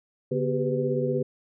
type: tone cluster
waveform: sine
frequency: 141.9 / 243.8 / 385.9 / 402.3 / 499.7 Hz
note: C#3 / B3 / G4 / G4 / B4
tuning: +41 / -22 / -27 / +45 / +20 cents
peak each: -29 / -31 / -29 / -32 / -28 dBFS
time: 0.31-1.23 s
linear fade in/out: 10 ms
effects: none